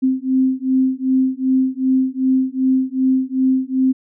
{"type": "beating tone pair", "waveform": "sine", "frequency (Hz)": [259.9, 262.5], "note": ["C4", "C4"], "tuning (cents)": [-11, 6], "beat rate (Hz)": 2.6, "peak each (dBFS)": -17, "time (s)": [0.02, 3.93], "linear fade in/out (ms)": 20, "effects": []}